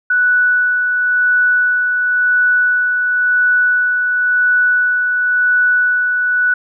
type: tone with tremolo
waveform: sine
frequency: 1480 Hz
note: F#6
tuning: in tune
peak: -9 dBFS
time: 0.1-6.54 s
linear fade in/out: 5 ms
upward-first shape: sine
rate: 0.95 Hz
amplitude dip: 35%
effects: none